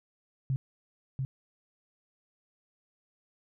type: tone with echo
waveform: sine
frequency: 133.1 Hz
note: C3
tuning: 30 cents sharp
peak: -26 dBFS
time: 0.5-0.56 s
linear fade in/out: 0 ms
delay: 690 ms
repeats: 1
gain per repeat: -3 dB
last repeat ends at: 1.25 s
effects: none